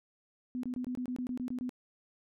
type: tone bursts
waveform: sine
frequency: 250 Hz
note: B3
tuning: 21 cents sharp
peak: -33 dBFS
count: 11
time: 0.55-1.693 s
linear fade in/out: 0 ms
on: 83 ms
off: 23 ms
effects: none